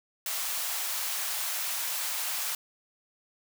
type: high-pass noise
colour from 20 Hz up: white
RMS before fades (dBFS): -32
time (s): 0.26-2.55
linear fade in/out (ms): 2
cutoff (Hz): 650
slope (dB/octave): 24
effects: none